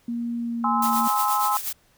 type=tone with pitch glide; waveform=sine; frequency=235.7 to 230.7 Hz; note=A#3 to A#3; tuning=+19 to -18 cents; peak=-25 dBFS; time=0.08-1.08 s; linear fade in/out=5 ms; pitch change=-37 cents; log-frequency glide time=0.38-0.84 s
type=chord; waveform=sine; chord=Ab augmented; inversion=none; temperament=just; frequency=830.6 / 1038.3 / 1297.8 Hz; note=Ab5 / C6 / E6; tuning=0 / -14 / -27 cents; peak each=-24 / -24 / -25 dBFS; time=0.64-1.57 s; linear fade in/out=2 ms
type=noise with tremolo; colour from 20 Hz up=blue; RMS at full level=-27 dBFS; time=0.82-1.73 s; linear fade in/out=5 ms; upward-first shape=triangle; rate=8.4 Hz; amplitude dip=70%
effects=pink hiss -61 dBFS RMS until 1.97 s